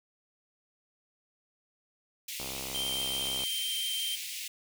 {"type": "high-pass noise", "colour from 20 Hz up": "pink", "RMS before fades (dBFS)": -39, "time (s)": [2.28, 4.48], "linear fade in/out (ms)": 5, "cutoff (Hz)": 2200, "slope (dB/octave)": 48}
{"type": "click train", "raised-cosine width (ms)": 1, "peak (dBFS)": -28, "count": 70, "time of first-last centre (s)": [2.4, 3.436], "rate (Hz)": 66.6}
{"type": "tone with vibrato", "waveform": "square", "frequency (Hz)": 3145, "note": "G7", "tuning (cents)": 5, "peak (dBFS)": -32, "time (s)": [2.74, 4.16], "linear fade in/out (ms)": 10, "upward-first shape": "sine", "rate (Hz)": 16, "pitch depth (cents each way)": 9}
{"effects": []}